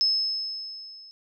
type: tone with level ramp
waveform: sine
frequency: 5200 Hz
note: E8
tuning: 24 cents flat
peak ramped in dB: -18 to -45 dBFS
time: 0.01-1.11 s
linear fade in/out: 0 ms
effects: none